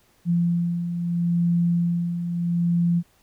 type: beating tone pair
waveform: sine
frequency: 171.3 / 172.06 Hz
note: F3 / F3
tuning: -33 / -26 cents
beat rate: 0.76 Hz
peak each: -28 / -20 dBFS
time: 0.25-3.03 s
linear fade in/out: 50 ms
effects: pink hiss -61 dBFS RMS until 3.22 s